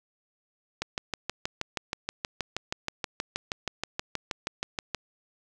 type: click train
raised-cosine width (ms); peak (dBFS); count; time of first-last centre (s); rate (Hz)
0.2; -12; 27; 0.82-4.947; 6.3
effects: none